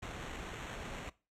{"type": "noise with sample-and-hold", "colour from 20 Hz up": "pink", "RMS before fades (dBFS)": -44, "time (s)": [0.02, 1.1], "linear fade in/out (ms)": 10, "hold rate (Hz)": 4900, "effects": ["noise-tail reverb RT60 0.3 s tail -20 dB re dry", "low-pass 8000 Hz 12 dB/octave"]}